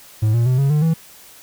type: tone with pitch steps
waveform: triangle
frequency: 108.5 / 117.64 / 127.55 / 138.29 / 149.94 / 162.57 Hz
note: A2 / A#2 / C3 / C#3 / D3 / E3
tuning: -24 / +16 / -44 / -4 / +36 / -24 cents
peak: -11 dBFS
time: 0.22-0.94 s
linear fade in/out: 10 ms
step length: 120 ms
effects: white hiss -44 dBFS RMS until 1.42 s